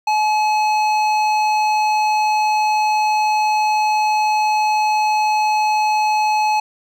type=tone with hard clipping; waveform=sine; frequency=854 Hz; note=G#5; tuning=48 cents sharp; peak=-16 dBFS; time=0.07-6.6 s; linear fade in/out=5 ms; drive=12 dB; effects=none